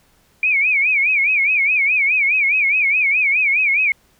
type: tone with vibrato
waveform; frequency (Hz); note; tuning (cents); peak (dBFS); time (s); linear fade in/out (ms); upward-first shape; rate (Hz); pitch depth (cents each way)
sine; 2349; D7; 0; -13; 0.43-3.92; 2; sine; 4.8; 150
effects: pink hiss -57 dBFS RMS until 4.19 s